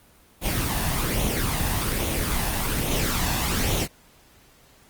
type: noise with flanger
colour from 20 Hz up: pink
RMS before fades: -24 dBFS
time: 0.41-3.88 s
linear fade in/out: 50 ms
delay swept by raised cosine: 0.3 to 1.15 ms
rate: 1.2 Hz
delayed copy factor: +0.5
effects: pink hiss -55 dBFS RMS until 4.89 s + Opus 32 kbps